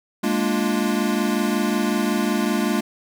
square chord, Bb dominant seventh, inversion third, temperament equal, 207.7 / 233.1 / 293.7 / 349.2 Hz, Ab3 / Bb3 / D4 / F4, 0 / 0 / 0 / 0 cents, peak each -24 / -25 / -27 / -27 dBFS, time 0.23-2.81 s, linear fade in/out 10 ms, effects none

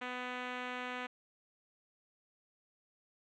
5% pulse tone with low-pass filter, 249.5 Hz, B3, 18 cents sharp, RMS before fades -41 dBFS, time 0.01-1.07 s, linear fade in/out 10 ms, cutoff 2800 Hz, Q 0.83, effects none

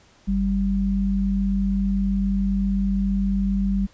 sine tone pair together, 48.84 / 196 Hz, G1 / G3, -6 / 0 cents, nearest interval 2 octaves, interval 2406 cents, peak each -24 / -20 dBFS, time 0.27-3.87 s, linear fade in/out 20 ms, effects pink hiss -55 dBFS RMS until 3.93 s + resampled to 16000 Hz

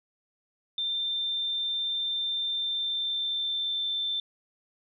sine tone with pitch glide, 3581 to 3552 Hz, A7 to A7, +30 to +16 cents, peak -27 dBFS, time 0.78-4.2 s, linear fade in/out 2 ms, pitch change -14 cents, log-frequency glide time 2.47-3.88 s, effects none

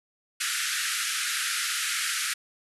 pink band-pass noise, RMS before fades -29 dBFS, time 0.4-2.34 s, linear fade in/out 10 ms, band 1300 to 12000 Hz, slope 96 dB/octave, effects none

